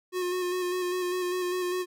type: tone with vibrato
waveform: square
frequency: 361.3 Hz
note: F#4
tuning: 41 cents flat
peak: -28 dBFS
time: 0.12-1.86 s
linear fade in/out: 50 ms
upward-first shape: square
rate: 5 Hz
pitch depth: 21 cents each way
effects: none

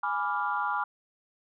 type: chord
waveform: sine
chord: G# diminished seventh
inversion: none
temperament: equal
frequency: 830.6 / 987.8 / 1174.7 / 1396.9 Hz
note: G#5 / B5 / D6 / F6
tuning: 0 / 0 / 0 / 0 cents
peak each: -32 dBFS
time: 0.03-0.84 s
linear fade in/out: 5 ms
effects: tanh soft clip ceiling -16 dBFS

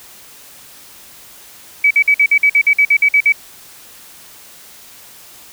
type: tone bursts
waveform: sine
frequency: 2284 Hz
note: D7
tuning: 49 cents flat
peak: -7 dBFS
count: 13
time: 1.84-3.323 s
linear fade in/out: 5 ms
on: 67 ms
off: 51 ms
effects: white hiss -40 dBFS RMS until 5.52 s

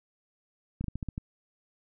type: clicks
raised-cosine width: 5 ms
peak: -21 dBFS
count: 7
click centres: 0.81 / 0.842 / 0.883 / 0.956 / 1.028 / 1.087 / 1.179 s
effects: none

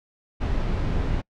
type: noise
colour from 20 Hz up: brown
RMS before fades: -24 dBFS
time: 0.4-1.22 s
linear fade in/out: 20 ms
effects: noise-tail reverb RT60 0.1 s tail -26 dB re dry + low-pass 4000 Hz 12 dB/octave

